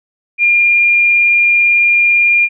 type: tone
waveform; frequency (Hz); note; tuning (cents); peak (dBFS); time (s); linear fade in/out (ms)
sine; 2406; D7; +41; -7; 0.38-2.49; 50
effects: none